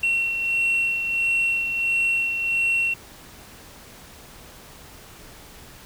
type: beating tone pair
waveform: sine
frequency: 2723 / 2724.5 Hz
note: F7 / F7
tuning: -44 / -44 cents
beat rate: 1.5 Hz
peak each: -19 / -28 dBFS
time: 0.03-2.94 s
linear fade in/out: 5 ms
effects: tanh soft clip ceiling -16 dBFS + pink hiss -45 dBFS RMS until 5.85 s